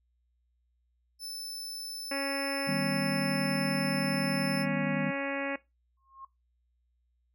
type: tone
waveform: sawtooth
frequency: 5274 Hz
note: E8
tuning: in tune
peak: -35 dBFS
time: 1.19-4.66 s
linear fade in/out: 50 ms
type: harmonic tone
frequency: 277.2 Hz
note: C#4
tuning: in tune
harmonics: 1 / 2 / 3 / 4 / 5 / 6 / 7 / 8 / 9 / 10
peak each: -36 / -35 / -42 / -43 / -45 / -40 / -41 / -41 / -43 / -47 dBFS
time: 2.11-5.56 s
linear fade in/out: 5 ms
type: chord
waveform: sine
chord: Eb augmented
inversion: none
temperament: equal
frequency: 155.56 / 196 / 246.9 Hz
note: Eb3 / G3 / B3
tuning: 0 / 0 / 0 cents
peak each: -34 dBFS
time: 2.67-5.11 s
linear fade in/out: 10 ms
type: tone with exponential growth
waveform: sine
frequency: 1075 Hz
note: C6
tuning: 47 cents sharp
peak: -40 dBFS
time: 5.97-6.25 s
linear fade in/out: 5 ms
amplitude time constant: 60 ms
effects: noise-tail reverb RT60 0.2 s tail -18 dB re dry + added 60 Hz sine -70 dBFS peak until 7.34 s